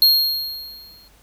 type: tone with exponential decay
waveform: square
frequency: 4250 Hz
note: C8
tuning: 26 cents sharp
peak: -9 dBFS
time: 0.02-1.08 s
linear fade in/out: 1 ms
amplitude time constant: 230 ms
effects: added 50 Hz sine -54 dBFS peak until 1.22 s + pink hiss -54 dBFS RMS until 1.22 s